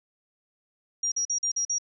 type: tone bursts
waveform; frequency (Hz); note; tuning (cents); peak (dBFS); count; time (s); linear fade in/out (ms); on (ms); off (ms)
sine; 5700; F8; +34; -24; 6; 1.03-1.784; 5; 89; 44
effects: none

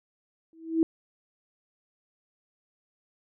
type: tone with exponential growth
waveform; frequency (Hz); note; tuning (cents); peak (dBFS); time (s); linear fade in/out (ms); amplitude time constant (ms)
sine; 325.3; E4; -23; -16; 0.53-0.83; 1; 65
effects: none

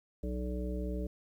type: harmonic tone with a mistuned harmonic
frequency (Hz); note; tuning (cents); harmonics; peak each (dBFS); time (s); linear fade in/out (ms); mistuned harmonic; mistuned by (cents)
61.6; B1; -4; 1 / 3 / 5 / 7 / 9; -35 / -40 / -42 / -43 / -45; 0.23-1.07; 5; 9; +64
effects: 11-bit

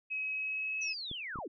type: tone with pitch glide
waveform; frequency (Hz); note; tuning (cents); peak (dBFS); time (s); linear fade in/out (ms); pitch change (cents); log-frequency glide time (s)
sine; 2551 to 2578; D#7 to E7; +43 to -39; -33; 0.1-0.94; 20; +18; 0.31-0.83
type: linear sweep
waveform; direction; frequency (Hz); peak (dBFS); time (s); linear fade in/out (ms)
sine; down; 6050 to 223.7; -38; 0.81-1.48; 10
type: clicks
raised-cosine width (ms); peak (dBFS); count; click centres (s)
3; -31; 3; 1.114 / 1.358 / 1.388
effects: none

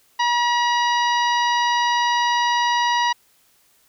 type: harmonic tone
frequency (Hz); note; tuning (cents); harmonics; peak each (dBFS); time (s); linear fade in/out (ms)
960; B5; -49; 1 / 2 / 3 / 4 / 5 / 6; -18 / -24 / -28 / -30 / -32 / -34; 0.19-3.13; 10
effects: white hiss -59 dBFS RMS until 3.88 s

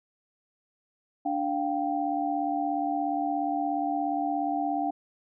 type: tone cluster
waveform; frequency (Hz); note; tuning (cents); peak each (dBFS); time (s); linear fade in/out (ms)
sine; 292.4 / 702 / 779; D4 / F5 / G5; -7 / +9 / -11; -30; 1.25-4.91; 10
effects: none

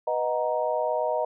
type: chord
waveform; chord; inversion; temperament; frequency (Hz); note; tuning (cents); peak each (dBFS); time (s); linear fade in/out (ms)
sine; B major seventh; none; equal with one note detuned; 493.9 / 622.3 / 740 / 936.6; B4 / D#5 / F#5 / A#5; 0 / 0 / 0 / +8; -30 / -26 / -32 / -30; 0.07-1.25; 5
effects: none

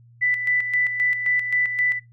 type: tone with tremolo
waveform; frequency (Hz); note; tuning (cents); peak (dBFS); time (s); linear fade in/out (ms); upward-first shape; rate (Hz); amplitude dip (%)
sine; 1986; B6; +9; -17; 0.21-2; 20; square; 3.8; 55
effects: noise-tail reverb RT60 0.2 s tail -23 dB re dry + added 118 Hz sine -48 dBFS peak until 2.12 s

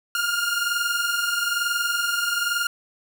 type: tone pair together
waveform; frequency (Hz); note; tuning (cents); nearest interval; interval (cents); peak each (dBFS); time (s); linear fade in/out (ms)
sawtooth; 1396.9 / 1418; F6 / F6; 0 / +26; unison; 26; -23 / -20; 0.15-2.67; 2
effects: none

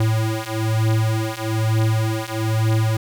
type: beating tone pair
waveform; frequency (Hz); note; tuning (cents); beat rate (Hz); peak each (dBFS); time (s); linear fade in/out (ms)
square; 110 / 111.1; A2 / A2; 0 / +17; 1.1; -22 / -21; 0-2.97; 5
effects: none

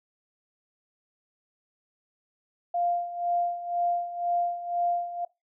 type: tone with tremolo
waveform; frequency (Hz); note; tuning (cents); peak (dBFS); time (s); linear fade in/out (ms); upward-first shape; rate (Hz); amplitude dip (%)
sine; 698; F5; -1; -22; 2.74-5.25; 5; sine; 2; 75
effects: noise-tail reverb RT60 0.2 s tail -21 dB re dry

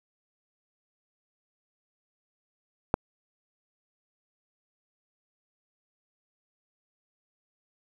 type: click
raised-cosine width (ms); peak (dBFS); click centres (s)
1; -7; 2.941
effects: 7-bit

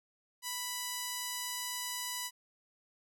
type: tone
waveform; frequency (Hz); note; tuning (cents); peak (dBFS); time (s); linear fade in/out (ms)
5% pulse; 987.8; B5; 0; -24; 0.42-2.31; 50
effects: none

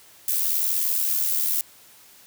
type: noise with amplitude modulation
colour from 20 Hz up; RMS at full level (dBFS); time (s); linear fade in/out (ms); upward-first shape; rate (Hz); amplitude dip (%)
violet; -21; 0.28-1.61; 2; sine; 80.7; 50
effects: white hiss -51 dBFS RMS until 2.26 s + high-pass 60 Hz 12 dB/octave

